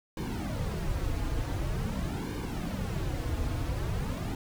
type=noise with flanger; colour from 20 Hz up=brown; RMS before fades=-32 dBFS; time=0.17-4.35 s; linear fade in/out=2 ms; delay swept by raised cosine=1.5 to 5.3 ms; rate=0.46 Hz; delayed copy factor=-0.75; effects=none